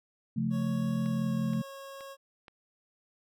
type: chord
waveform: sine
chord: Db augmented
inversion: none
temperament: equal with one note detuned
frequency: 136.13 / 174.61 / 220 Hz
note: Db3 / F3 / A3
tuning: -31 / 0 / 0 cents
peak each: -33 / -33 / -30 dBFS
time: 0.36-1.62 s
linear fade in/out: 10 ms
type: tone with pitch glide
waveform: 25% pulse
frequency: 554.4 to 547.4 Hz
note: C#5 to C#5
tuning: 0 to -22 cents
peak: -39 dBFS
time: 0.5-2.17 s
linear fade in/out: 50 ms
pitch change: -22 cents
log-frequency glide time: 1.04-1.37 s
type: click train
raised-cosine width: 0.3 ms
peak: -33 dBFS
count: 4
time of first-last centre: 1.06-2.482 s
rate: 2.11 Hz
effects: none